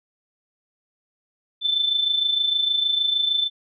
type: tone with amplitude modulation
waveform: sine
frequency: 3531 Hz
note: A7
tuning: 5 cents sharp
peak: -16 dBFS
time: 1.61-3.5 s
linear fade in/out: 50 ms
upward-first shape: sine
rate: 26.5 Hz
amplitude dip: 60%
effects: none